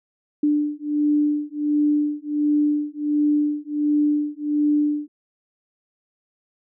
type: beating tone pair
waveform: sine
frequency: 295.5 / 296.9 Hz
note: D4 / D4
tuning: +11 / +19 cents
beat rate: 1.4 Hz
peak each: -21 dBFS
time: 0.43-5.08 s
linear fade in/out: 5 ms
effects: none